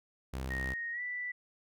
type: tone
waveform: sawtooth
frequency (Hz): 65.41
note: C2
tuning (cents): 0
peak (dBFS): -32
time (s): 0.33-0.74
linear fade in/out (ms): 10
type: tone with pitch glide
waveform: sine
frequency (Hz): 1864.7 to 1973.3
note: A#6 to B6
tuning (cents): 0 to -2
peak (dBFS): -35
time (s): 0.5-1.32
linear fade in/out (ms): 10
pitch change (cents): +98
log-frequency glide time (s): 0.92-1.01
effects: none

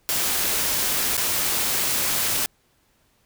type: noise with dropouts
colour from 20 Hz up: white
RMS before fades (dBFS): -23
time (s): 0.09-2.46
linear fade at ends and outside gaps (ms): 0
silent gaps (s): 1.168-1.177
effects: pink hiss -64 dBFS RMS until 3.25 s

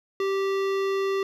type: tone with hard clipping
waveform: sine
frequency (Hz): 390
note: G4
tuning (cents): -9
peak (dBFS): -25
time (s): 0.2-1.23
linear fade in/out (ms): 2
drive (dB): 17
effects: none

